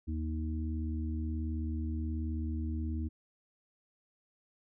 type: harmonic tone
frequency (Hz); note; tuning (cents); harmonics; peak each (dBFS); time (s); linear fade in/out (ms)
78.7; D#2; +20; 1 / 3 / 4; -33 / -40 / -42; 0.07-3.09; 20
effects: none